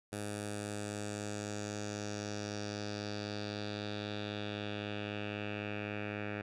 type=tone with low-pass filter sweep; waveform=10% pulse; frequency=103.83 Hz; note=G#2; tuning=in tune; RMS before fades=-40 dBFS; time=0.12-6.42 s; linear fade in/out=10 ms; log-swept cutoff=10000 to 2200 Hz; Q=3.3; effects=none